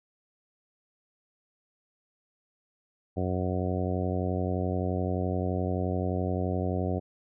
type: harmonic tone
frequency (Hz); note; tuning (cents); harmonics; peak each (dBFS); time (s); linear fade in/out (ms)
91.6; F#2; -17; 1 / 2 / 3 / 4 / 5 / 6 / 7 / 8; -30 / -33 / -35 / -36 / -37 / -38 / -38 / -39; 3.16-7; 20
effects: none